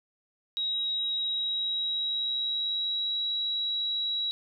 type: tone with pitch glide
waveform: sine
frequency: 3826 to 3882 Hz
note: A#7 to B7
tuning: +44 to -31 cents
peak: -27 dBFS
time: 0.57-4.31 s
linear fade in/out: 0 ms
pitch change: +25 cents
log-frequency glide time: 1.11-3.31 s
effects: none